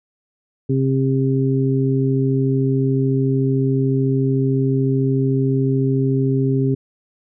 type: harmonic tone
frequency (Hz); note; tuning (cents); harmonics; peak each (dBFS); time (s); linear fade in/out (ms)
133.7; C3; +38; 1 / 2 / 3; -17 / -20 / -22; 0.69-6.75; 10
effects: none